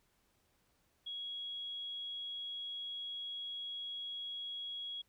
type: tone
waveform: sine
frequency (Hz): 3320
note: G#7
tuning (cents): -1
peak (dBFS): -40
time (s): 1.06-5.02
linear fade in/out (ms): 10
effects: pink hiss -75 dBFS RMS until 5.08 s